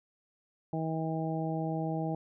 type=harmonic tone; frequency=160.4 Hz; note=E3; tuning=47 cents flat; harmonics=1 / 2 / 3 / 4 / 5; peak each=-33 / -36 / -41 / -39 / -39 dBFS; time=0.73-2.15 s; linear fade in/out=2 ms; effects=none